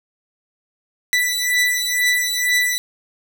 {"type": "beating tone pair", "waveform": "sawtooth", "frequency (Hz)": [1975.5, 1977.6], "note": ["B6", "B6"], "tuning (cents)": [0, 2], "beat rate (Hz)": 2.1, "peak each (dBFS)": -16, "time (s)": [1.13, 2.78], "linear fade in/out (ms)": 0, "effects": []}